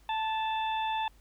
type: harmonic tone with a mistuned harmonic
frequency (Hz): 881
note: A5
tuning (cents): +2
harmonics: 1 / 2 / 3 / 4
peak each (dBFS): -29 / -42 / -40 / -40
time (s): 0.09-1.08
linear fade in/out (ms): 2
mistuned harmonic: 2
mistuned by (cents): -19
effects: added 50 Hz sine -57 dBFS peak until 1.2 s + pink hiss -65 dBFS RMS until 1.2 s